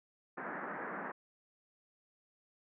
white band-pass noise, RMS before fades -42 dBFS, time 0.37-1.12 s, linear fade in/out 10 ms, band 160 to 1800 Hz, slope 48 dB/octave, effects none

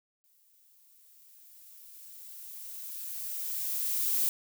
violet noise with exponential growth, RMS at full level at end -27 dBFS, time 0.24-4.29 s, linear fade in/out 0 ms, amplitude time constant 880 ms, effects none

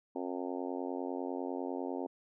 harmonic tone, 90 Hz, F#2, 47 cents flat, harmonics 3 / 4 / 5 / 6 / 7 / 8 / 9 / 10, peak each -39 / -41 / -43 / -45 / -46 / -47 / -48 / -49 dBFS, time 0.15-2.07 s, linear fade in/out 10 ms, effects none

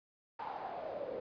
pink noise with band-pass filter sweep, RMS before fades -42 dBFS, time 0.39-1.2 s, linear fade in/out 5 ms, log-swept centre 920 to 480 Hz, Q 6.1, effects resampled to 11025 Hz

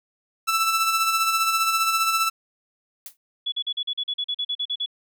sawtooth tone with tremolo, 1325 Hz, E6, 9 cents sharp, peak -14 dBFS, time 0.47-2.3 s, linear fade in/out 20 ms, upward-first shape sine, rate 15 Hz, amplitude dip 45%
blue noise with exponential decay, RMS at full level -33 dBFS, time 3.06-3.17 s, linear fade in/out 1 ms, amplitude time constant 22 ms
sine tone bursts, 3400 Hz, G#7, 40 cents sharp, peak -23 dBFS, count 14, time 3.46-4.861 s, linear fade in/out 10 ms, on 62 ms, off 41 ms
effects none

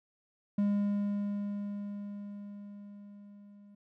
triangle tone with level ramp, 203.5 Hz, G#3, 35 cents flat, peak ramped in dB -23 to -51 dBFS, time 0.58-3.75 s, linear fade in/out 5 ms, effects none

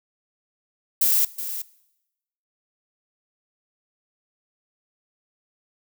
violet noise with echo, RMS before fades -19 dBFS, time 1.01-1.25 s, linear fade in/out 5 ms, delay 370 ms, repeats 1, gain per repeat -11 dB, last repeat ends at 1.62 s, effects noise-tail reverb RT60 0.9 s tail -20 dB re dry

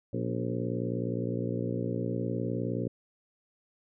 harmonic tone with a mistuned harmonic, 59.5 Hz, A#1, 36 cents sharp, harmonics 2 / 3 / 4 / 5 / 6 / 7 / 8 / 9, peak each -34 / -36 / -37 / -38 / -39 / -39 / -40 / -41 dBFS, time 0.13-2.88 s, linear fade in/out 5 ms, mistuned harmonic 5, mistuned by -52 cents, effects none

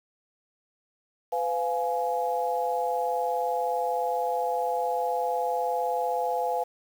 sine chord, F diminished, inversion second, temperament just, 502.9 / 698.5 / 838.1 Hz, Cb5 / F5 / Ab5, +31 / 0 / +16 cents, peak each -29 dBFS, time 1.32-6.64 s, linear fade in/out 10 ms, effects 8-bit

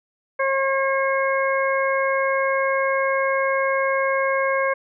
harmonic tone, 540 Hz, C#5, 45 cents flat, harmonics 1 / 2 / 3 / 4, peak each -21 / -24 / -26 / -27 dBFS, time 0.39-4.74 s, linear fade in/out 10 ms, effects none

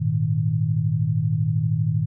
sine chord, Ab suspended second, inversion none, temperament equal, 103.83 / 116.54 / 155.56 Hz, Ab2 / Bb2 / Eb3, 0 / 0 / 0 cents, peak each -25 / -23 / -22 dBFS, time 0-2.06 s, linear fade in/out 20 ms, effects none

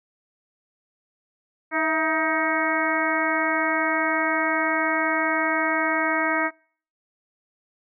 harmonic tone with a mistuned harmonic, 315.2 Hz, D#4, 23 cents sharp, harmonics 1 / 2 / 3 / 4 / 5 / 6 / 7, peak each -28 / -28 / -28 / -28 / -28 / -28 / -28 dBFS, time 1.71-6.51 s, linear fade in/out 50 ms, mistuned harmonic 2, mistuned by +58 cents, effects noise-tail reverb RT60 0.5 s tail -26 dB re dry

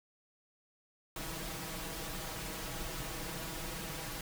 pink noise with comb filter, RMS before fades -41 dBFS, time 1.16-4.21 s, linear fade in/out 2 ms, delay 6.2 ms, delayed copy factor +0.85, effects none

